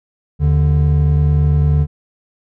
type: tone pair together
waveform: triangle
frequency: 77.78 / 146.83 Hz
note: D#2 / D3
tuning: 0 / 0 cents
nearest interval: major seventh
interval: 1100 cents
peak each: -11 dBFS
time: 0.39-1.87 s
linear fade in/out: 50 ms
effects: none